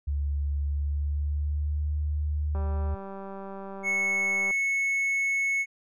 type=tone with pitch glide; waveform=sine; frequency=71.6 to 74.64 Hz; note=D2 to D2; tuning=-43 to +29 cents; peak=-25 dBFS; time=0.07-2.95 s; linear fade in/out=10 ms; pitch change=+72 cents; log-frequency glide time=0.61-1.88 s
type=click train; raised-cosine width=1 ms; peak=-27 dBFS; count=383; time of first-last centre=2.55-4.509 s; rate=195 Hz
type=tone; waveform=triangle; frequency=2200 Hz; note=C#7; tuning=14 cents flat; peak=-22 dBFS; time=3.83-5.66 s; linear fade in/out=50 ms
effects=resampled to 24000 Hz